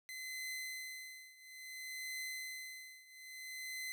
sawtooth tone with tremolo, 2043 Hz, C7, 42 cents flat, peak -37 dBFS, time 0.09-3.92 s, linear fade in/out 0 ms, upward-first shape triangle, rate 0.59 Hz, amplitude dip 90%, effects none

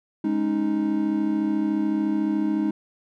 triangle chord, Ab suspended fourth, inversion none, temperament equal, 207.7 / 277.2 / 311.1 Hz, Ab3 / Db4 / Eb4, 0 / 0 / 0 cents, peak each -24 / -27 / -21 dBFS, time 0.24-2.71 s, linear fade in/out 5 ms, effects none

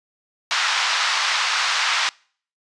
pink band-pass noise, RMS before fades -21 dBFS, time 0.51-2.09 s, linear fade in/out 0 ms, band 1000 to 5700 Hz, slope 24 dB/octave, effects noise-tail reverb RT60 0.5 s tail -26 dB re dry + resampled to 22050 Hz

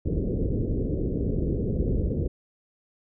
pink low-pass noise, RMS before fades -26 dBFS, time 0.05-2.28 s, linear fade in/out 10 ms, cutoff 490 Hz, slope 48 dB/octave, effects none

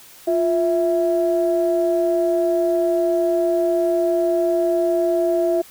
sine tone pair together, 349.6 / 659.3 Hz, F4 / E5, +2 / 0 cents, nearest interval major seventh, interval 1098 cents, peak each -18 dBFS, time 0.27-5.62 s, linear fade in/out 10 ms, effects tanh soft clip ceiling -8 dBFS + white hiss -45 dBFS RMS until 5.7 s

